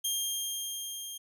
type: tone with level ramp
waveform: 15% pulse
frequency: 3210 Hz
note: G7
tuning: 40 cents sharp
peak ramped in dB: -21 to -32 dBFS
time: 0.04-1.18 s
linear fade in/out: 10 ms
effects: none